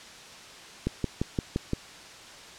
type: click train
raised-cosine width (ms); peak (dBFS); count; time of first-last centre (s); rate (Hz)
3; -13; 6; 0.87-1.734; 5.79
effects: white hiss -46 dBFS RMS until 2.58 s + low-pass 6000 Hz 12 dB/octave